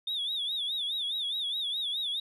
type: tone with vibrato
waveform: sine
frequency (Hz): 3571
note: A7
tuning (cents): +25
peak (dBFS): -28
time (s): 0.07-2.2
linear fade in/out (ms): 5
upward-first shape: sine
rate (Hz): 4.8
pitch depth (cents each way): 130
effects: tanh soft clip ceiling -27 dBFS